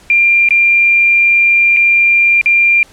sine tone with dropouts, 2386 Hz, D7, 27 cents sharp, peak -6 dBFS, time 0.1-2.83 s, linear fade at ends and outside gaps 1 ms, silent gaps 0.488-0.507 / 1.765-1.769 / 2.413-2.459 s, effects pink hiss -43 dBFS RMS until 2.92 s + low-pass 10000 Hz 12 dB/octave

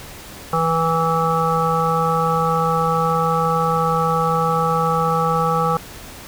harmonic tone, 163.6 Hz, E3, 13 cents flat, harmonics 1 / 3 / 5 / 7 / 8, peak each -22 / -22 / -22 / -22 / -22 dBFS, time 0.53-5.77 s, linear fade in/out 2 ms, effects pink hiss -37 dBFS RMS until 6.27 s

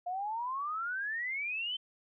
sine exponential sweep, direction up, 698.5 to 3120 Hz, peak -33 dBFS, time 0.06-1.77 s, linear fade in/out 10 ms, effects none

